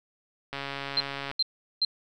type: click train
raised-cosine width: 0.3 ms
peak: -18 dBFS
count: 110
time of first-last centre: 0.53-1.314 s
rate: 139 Hz
type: tone bursts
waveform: sine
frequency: 4141 Hz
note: C8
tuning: 19 cents flat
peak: -21 dBFS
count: 3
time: 0.97-1.849 s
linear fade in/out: 2 ms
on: 33 ms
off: 390 ms
effects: none